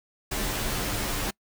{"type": "noise with comb filter", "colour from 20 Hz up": "pink", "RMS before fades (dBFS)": -29, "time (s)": [0.31, 1.31], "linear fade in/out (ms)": 10, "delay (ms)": 12, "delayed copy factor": -0.9, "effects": ["noise-tail reverb RT60 0.1 s tail -25 dB re dry"]}